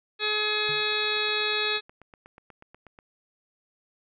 harmonic tone, 423.6 Hz, G#4, 34 cents sharp, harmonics 1 / 2 / 3 / 4 / 5 / 6 / 8 / 9 / 10, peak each -32 / -40 / -35 / -32 / -40 / -30 / -32 / -32 / -34 dBFS, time 0.19-1.81 s, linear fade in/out 50 ms
click train, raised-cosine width 0.5 ms, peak -33 dBFS, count 20, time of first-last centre 0.68-2.989 s, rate 8.23 Hz
triangle tone with exponential decay, 146.83 Hz, D3, in tune, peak -34 dBFS, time 0.69-0.92 s, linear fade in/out 0 ms, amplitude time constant 50 ms
effects none

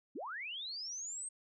sine linear sweep, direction up, 194.5 to 8490 Hz, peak -40 dBFS, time 0.15-1.29 s, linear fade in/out 10 ms, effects none

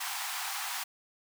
pink high-pass noise, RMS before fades -36 dBFS, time 0-0.84 s, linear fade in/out 10 ms, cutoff 730 Hz, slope 96 dB/octave, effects none

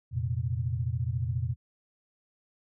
sine chord, F suspended fourth, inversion none, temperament equal with one note detuned, 86.3 / 116.54 / 130.81 Hz, F2 / Bb2 / C3, -20 / 0 / 0 cents, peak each -33 / -30 / -33 dBFS, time 0.11-1.56 s, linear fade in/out 50 ms, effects none

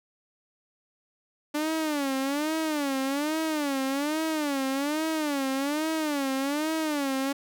sawtooth tone with vibrato, 291.8 Hz, D4, 11 cents flat, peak -22 dBFS, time 1.54-7.33 s, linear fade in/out 10 ms, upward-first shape sine, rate 1.2 Hz, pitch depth 160 cents each way, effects none

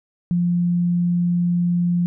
sine tone, 174.7 Hz, F3, 1 cent sharp, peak -16 dBFS, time 0.31-2.06 s, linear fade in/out 0 ms, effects none

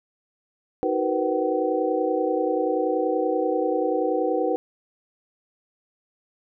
sine tone cluster, 314.7 / 375.5 / 475.6 / 506 / 760 Hz, D#4 / F#4 / A#4 / B4 / F#5, +20 / +26 / +35 / +42 / +46 cents, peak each -27 / -28 / -26 / -26 / -29 dBFS, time 0.83-4.56 s, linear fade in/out 0 ms, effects none

